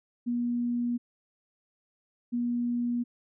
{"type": "tone pair in turn", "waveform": "sine", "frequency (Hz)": [240.4, 240.4], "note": ["B3", "B3"], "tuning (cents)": [-46, -46], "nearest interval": "unison", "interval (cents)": 0, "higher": "neither", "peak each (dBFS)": -26, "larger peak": "neither", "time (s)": [[0.26, 0.98], [2.32, 3.04]], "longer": "neither", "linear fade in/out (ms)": 20, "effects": []}